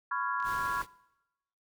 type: chord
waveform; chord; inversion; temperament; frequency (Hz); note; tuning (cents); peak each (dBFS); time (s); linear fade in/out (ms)
sine; C# dominant seventh; third; just; 997.9 / 1108.7 / 1385.9 / 1663.1; B5 / C#6 / E#6 / G#6; +18 / 0 / -14 / +2; -35 / -34 / -35 / -37; 0.11-0.82; 5
type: clicks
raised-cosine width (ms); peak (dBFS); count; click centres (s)
0.2; -34; 2; 0.402 / 0.426
type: noise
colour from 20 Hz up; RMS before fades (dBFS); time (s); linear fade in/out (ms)
pink; -45; 0.43-0.87; 50
effects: noise-tail reverb RT60 0.9 s tail -21 dB re dry